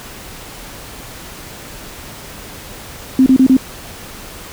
sine tone bursts, 261.3 Hz, C4, 2 cents flat, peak -5 dBFS, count 4, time 3.19-3.568 s, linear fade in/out 2 ms, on 72 ms, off 30 ms, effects pink hiss -33 dBFS RMS until 4.52 s

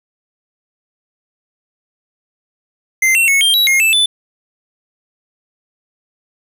square tone with pitch steps, 2080 / 2715 / 2199 / 3185 / 3901 / 2140 / 2639 / 3497 Hz, C7 / F7 / C#7 / G7 / B7 / C7 / E7 / A7, -11 / -50 / -14 / +27 / -22 / +38 / +1 / -11 cents, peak -10 dBFS, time 3.02-4.06 s, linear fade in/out 5 ms, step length 130 ms, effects none

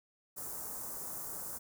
white band-stop noise, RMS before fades -42 dBFS, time 0.36-1.59 s, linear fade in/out 20 ms, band 1300 to 6900 Hz, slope 24 dB/octave, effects none

